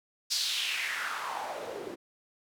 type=noise with band-pass filter sweep; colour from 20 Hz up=white; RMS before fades=-34 dBFS; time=0.3-1.96 s; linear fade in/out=20 ms; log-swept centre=5100 to 330 Hz; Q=3.2; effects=none